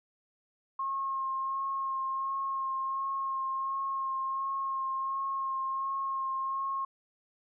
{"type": "tone with vibrato", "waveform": "sine", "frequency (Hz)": 1075, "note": "C6", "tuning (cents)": 47, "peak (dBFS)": -30, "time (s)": [0.79, 6.85], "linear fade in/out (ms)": 5, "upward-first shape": "sine", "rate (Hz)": 1.4, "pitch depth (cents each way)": 16, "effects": []}